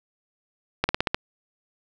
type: slowing click train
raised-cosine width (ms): 0.3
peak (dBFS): -5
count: 6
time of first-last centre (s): 0.84-1.145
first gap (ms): 50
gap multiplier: 1.1
effects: none